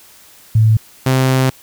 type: tone pair in turn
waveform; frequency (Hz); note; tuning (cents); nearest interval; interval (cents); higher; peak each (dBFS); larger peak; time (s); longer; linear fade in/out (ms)
sine / sawtooth; 110 / 130.81; A2 / C3; 0 / 0; minor third; 300; second; -7; neither; 0.55-0.77 / 1.06-1.5; second; 5
effects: white hiss -44 dBFS RMS until 1.62 s